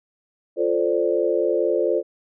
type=chord; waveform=sine; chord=D minor seventh; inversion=first; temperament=equal; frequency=349.2 / 440 / 523.3 / 587.3 Hz; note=F4 / A4 / C5 / D5; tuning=0 / 0 / 0 / 0 cents; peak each=-23 / -23 / -23 / -25 dBFS; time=0.56-2.03 s; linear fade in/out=50 ms; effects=none